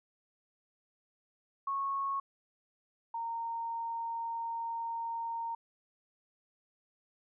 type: tone pair in turn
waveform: sine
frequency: 1100 / 922.2 Hz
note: C#6 / A#5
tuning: -14 / -19 cents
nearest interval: minor third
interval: 305 cents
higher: first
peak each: -31 / -34 dBFS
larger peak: first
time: 1.67-2.2 / 3.14-5.55 s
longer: second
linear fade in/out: 5 ms
effects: none